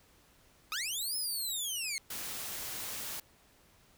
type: linear two-way sweep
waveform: 15% pulse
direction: up then down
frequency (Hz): 1186 to 5200 to 2104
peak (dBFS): -27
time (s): 0.72-1.98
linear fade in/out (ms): 0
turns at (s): 1.16
type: noise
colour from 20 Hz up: white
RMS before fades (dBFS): -40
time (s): 2.1-3.2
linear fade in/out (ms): 5
effects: pink hiss -64 dBFS RMS until 3.97 s